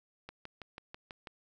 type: click train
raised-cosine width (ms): 0.3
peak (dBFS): -28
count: 7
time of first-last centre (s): 0.29-1.272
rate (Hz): 6.11
effects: none